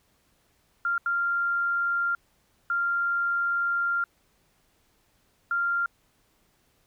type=tone bursts at uneven times; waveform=sine; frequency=1391 Hz; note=F6; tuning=7 cents flat; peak=-23 dBFS; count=4; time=0.85-0.98 / 1.06-2.15 / 2.7-4.04 / 5.51-5.86 s; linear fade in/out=2 ms; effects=pink hiss -67 dBFS RMS until 6.86 s